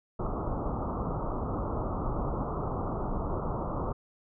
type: low-pass noise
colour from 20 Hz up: pink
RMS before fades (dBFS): -32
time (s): 0.19-3.93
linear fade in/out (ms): 10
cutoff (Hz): 1300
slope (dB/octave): 96
effects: none